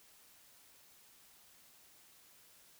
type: silence
effects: white hiss -63 dBFS RMS until 2.79 s